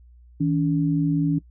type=tone pair together; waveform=sine; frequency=159.9 / 284.4 Hz; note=D#3 / C#4; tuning=+48 / +45 cents; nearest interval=minor seventh; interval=997 cents; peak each=-21 dBFS; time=0.4-1.39 s; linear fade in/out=10 ms; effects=noise-tail reverb RT60 0.1 s tail -20 dB re dry + added 60 Hz sine -47 dBFS peak until 1.5 s